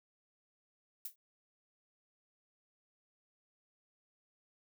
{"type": "noise with exponential decay", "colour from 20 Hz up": "violet", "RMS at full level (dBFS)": -37, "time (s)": [1.05, 1.16], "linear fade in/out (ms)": 5, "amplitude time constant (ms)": 22, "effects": []}